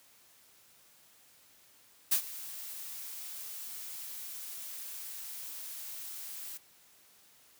blue noise with ADSR envelope, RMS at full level -25 dBFS, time 2.11-6.58 s, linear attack 13 ms, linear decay 87 ms, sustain -18 dB, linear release 15 ms, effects white hiss -62 dBFS RMS until 7.59 s + high-pass 60 Hz 12 dB/octave

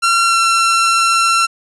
sawtooth tone with pitch glide, 1367 to 1353.6 Hz, F6 to E6, -37 to +45 cents, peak -7 dBFS, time 0.02-1.47 s, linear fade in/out 20 ms, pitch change -18 cents, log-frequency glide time 0.26-0.37 s, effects resampled to 24000 Hz

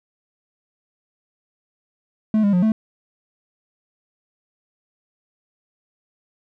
triangle tone with pitch steps, 216.4 / 202.1 / 179 / 219.2 Hz, A3 / G#3 / F3 / A3, -29 / -47 / +43 / -6 cents, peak -12 dBFS, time 2.34-2.72 s, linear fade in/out 2 ms, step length 95 ms, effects none

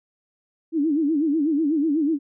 sine tone with vibrato, 303.6 Hz, D#4, 42 cents flat, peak -18 dBFS, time 0.72-2.19 s, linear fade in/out 50 ms, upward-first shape sine, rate 8.1 Hz, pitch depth 150 cents each way, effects none

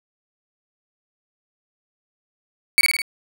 35% pulse tone with echo, 2245 Hz, C#7, 21 cents sharp, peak -9 dBFS, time 2.78-2.81 s, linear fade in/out 0 ms, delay 52 ms, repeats 4, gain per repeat -3 dB, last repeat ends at 3.018 s, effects none

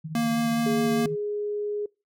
sine tone with tremolo, 157.6 Hz, D#3, 23 cents sharp, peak -29 dBFS, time 0.04-1.16 s, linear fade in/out 10 ms, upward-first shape triangle, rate 15 Hz, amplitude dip 75%
square tone with vibrato, 231.9 Hz, A#3, 9 cents flat, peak -23 dBFS, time 0.15-1.06 s, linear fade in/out 2 ms, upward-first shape triangle, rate 4.9 Hz, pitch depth 11 cents each way
sine tone, 415.2 Hz, G#4, in tune, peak -26 dBFS, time 0.66-1.86 s, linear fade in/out 5 ms
effects noise-tail reverb RT60 0.3 s tail -26 dB re dry

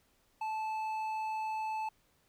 sine tone with hard clipping, 873 Hz, A5, 14 cents flat, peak -35 dBFS, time 0.41-1.89 s, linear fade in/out 5 ms, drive 6 dB, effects pink hiss -71 dBFS RMS until 2.28 s

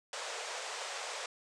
pink band-pass noise, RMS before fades -41 dBFS, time 0.13-1.26 s, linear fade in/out 2 ms, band 460 to 8500 Hz, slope 48 dB/octave, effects none

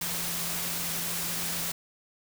sine tone in noise, 170.2 Hz, F3, 44 cents flat, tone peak -41 dBFS, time 0.01-1.72 s, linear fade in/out 5 ms, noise white, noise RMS -32 dBFS, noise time 0.01-1.72 s, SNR -12 dB, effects none

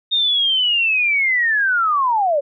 sine linear sweep, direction down, 3700 to 541 Hz, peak -14 dBFS, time 0.11-2.41 s, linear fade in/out 20 ms, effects none

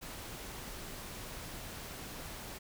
pink noise, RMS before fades -45 dBFS, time 0.01-2.59 s, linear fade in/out 20 ms, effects none

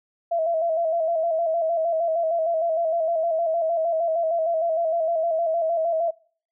sine tone with vibrato, 660 Hz, E5, 2 cents sharp, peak -20 dBFS, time 0.31-6.11 s, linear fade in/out 10 ms, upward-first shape square, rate 6.5 Hz, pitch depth 51 cents each way, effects noise-tail reverb RT60 0.5 s tail -26 dB re dry

